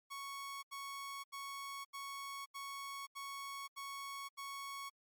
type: tone bursts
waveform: sawtooth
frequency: 1108.7 Hz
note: C#6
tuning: in tune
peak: -40 dBFS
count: 8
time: 0.1-4.9 s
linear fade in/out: 20 ms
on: 530 ms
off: 80 ms
effects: MP3 96 kbps